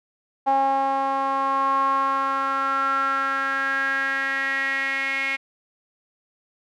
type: tone with band-pass filter sweep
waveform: sawtooth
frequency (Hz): 271.4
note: C#4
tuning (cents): -36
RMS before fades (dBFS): -23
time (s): 0.46-5.37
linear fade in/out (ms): 20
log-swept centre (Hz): 830 to 2200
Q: 7.2
effects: none

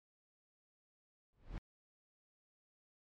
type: noise with exponential growth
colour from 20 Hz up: brown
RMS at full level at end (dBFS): -39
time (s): 1.33-1.58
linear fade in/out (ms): 0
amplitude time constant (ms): 54
effects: low-pass 4000 Hz 12 dB/octave + MP3 96 kbps

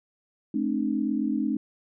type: tone cluster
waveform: sine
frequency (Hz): 215.6 / 264.3 / 302.3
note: A3 / C4 / D#4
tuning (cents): -35 / +18 / -50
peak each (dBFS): -28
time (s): 0.54-1.57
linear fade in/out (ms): 5
effects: none

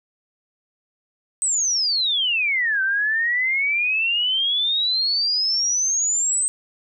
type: exponential two-way sweep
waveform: sine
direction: down then up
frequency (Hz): 8300 to 1531 to 8300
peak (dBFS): -18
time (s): 1.42-6.48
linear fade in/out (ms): 0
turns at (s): 2.82
effects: none

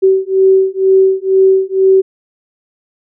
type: beating tone pair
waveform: sine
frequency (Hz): 381.2 / 383.3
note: G4 / G4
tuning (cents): -48 / -39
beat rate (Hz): 2.1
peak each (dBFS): -10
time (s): 0.02-2.02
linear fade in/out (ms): 20
effects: none

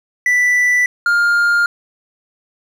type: tone pair in turn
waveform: triangle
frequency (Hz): 1975.5 / 1407.5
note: B6 / F6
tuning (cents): 0 / +13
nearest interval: tritone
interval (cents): 587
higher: first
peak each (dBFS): -9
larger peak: neither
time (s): 0.26-0.86 / 1.06-1.66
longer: neither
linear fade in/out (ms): 2
effects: none

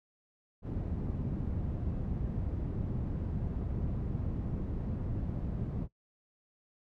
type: low-pass noise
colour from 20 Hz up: white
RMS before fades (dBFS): -35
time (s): 0.62-5.88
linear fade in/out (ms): 50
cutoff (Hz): 150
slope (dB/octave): 12
effects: noise-tail reverb RT60 0.1 s tail -18 dB re dry

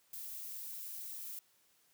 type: noise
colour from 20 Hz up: violet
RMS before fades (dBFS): -45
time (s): 0.13-1.39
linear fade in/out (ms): 2
effects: white hiss -71 dBFS RMS until 1.93 s + high-pass 60 Hz 12 dB/octave

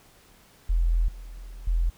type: tone with level steps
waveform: sine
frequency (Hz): 42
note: E1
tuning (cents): +33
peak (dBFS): -19 / -37 / -20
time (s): 0.69-1.9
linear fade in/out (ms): 10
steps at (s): 1.08 / 1.67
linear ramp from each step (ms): 5
effects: pink hiss -56 dBFS RMS until 1.97 s

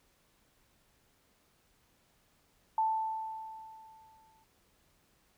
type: tone with exponential decay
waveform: sine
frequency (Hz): 882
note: A5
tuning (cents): +4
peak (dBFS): -25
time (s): 2.78-4.44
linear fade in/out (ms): 2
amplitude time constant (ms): 360
effects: pink hiss -70 dBFS RMS until 5.37 s

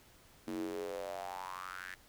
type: tone with high-pass filter sweep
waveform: square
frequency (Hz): 46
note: F#1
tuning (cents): -9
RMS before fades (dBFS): -42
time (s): 0.47-1.95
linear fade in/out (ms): 10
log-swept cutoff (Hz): 270 to 1800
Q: 6.3
effects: pink hiss -62 dBFS RMS until 2.08 s

